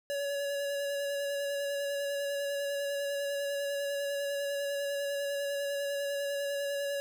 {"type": "tone with vibrato", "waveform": "square", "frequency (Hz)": 565, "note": "C#5", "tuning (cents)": 33, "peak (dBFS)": -32, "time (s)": [0.1, 7], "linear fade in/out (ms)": 0, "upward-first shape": "square", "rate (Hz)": 10, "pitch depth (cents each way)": 12, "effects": []}